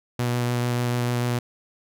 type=tone with vibrato; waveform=sawtooth; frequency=121.6 Hz; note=B2; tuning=26 cents flat; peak=-18 dBFS; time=0.19-1.39 s; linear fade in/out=5 ms; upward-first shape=sine; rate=6.8 Hz; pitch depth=12 cents each way; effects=none